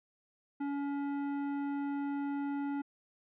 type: tone with tanh clipping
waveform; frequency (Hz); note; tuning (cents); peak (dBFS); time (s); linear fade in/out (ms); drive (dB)
sine; 282.8; C#4; +35; -35; 0.6-2.82; 10; 16
effects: low-pass 2000 Hz 12 dB/octave